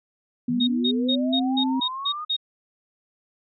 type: tone with pitch glide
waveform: sine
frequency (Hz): 244.1 to 261.6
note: B3 to C4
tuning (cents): -20 to 0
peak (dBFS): -21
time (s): 0.48-1.8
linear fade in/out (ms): 5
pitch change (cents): +120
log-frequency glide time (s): 0.81-1.47
type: linear sweep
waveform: sine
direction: up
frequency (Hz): 145.8 to 1244.5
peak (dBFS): -29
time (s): 0.49-2.25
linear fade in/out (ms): 10
type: tone bursts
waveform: sine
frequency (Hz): 3729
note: A#7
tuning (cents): 0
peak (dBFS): -21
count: 8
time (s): 0.6-2.366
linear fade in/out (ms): 10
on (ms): 72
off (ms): 170
effects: none